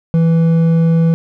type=tone with hard clipping; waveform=triangle; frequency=164.81 Hz; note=E3; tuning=in tune; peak=-10 dBFS; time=0.14-1.14 s; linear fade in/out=0 ms; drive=9 dB; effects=none